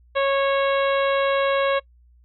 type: harmonic tone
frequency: 550 Hz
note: C#5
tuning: 14 cents flat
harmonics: 1 / 2 / 3 / 4 / 5 / 6 / 7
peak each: -19 / -25 / -29 / -31 / -33 / -35 / -36 dBFS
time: 0.15-1.8 s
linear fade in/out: 20 ms
effects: noise-tail reverb RT60 0.1 s tail -24 dB re dry + added 60 Hz sine -51 dBFS peak until 2.24 s